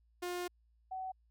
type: tone pair in turn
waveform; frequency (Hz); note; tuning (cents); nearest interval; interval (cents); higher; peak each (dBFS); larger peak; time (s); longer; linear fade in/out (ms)
sawtooth / sine; 355.5 / 753.3; F4 / F#5; +31 / +31; octave + minor second; 1300; second; -33 / -38; first; 0.22-0.48 / 0.91-1.12; first; 10
effects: added 57 Hz sine -67 dBFS peak until 1.3 s